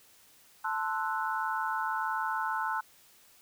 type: chord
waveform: sine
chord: F# half-diminished seventh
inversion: first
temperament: equal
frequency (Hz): 880 / 1046.5 / 1318.5 / 1480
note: A5 / C6 / E6 / F#6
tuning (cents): 0 / 0 / 0 / 0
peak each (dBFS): -33 / -36 / -36 / -35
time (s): 0.64-2.81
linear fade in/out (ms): 10
effects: white hiss -60 dBFS RMS until 3.41 s